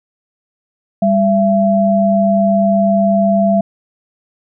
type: tone pair together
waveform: sine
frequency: 198.59 / 673 Hz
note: G3 / E5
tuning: +23 / +36 cents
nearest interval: octave + major sixth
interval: 2113 cents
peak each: -12 dBFS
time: 1.02-3.61 s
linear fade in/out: 5 ms
effects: none